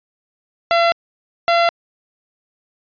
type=tone pair in turn; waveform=sawtooth; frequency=679 / 682 Hz; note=F5 / F5; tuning=-49 / -41 cents; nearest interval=unison; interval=8 cents; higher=second; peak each=-8 / -8 dBFS; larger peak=neither; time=0.71-0.92 / 1.48-1.69 s; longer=neither; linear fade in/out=0 ms; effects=resampled to 11025 Hz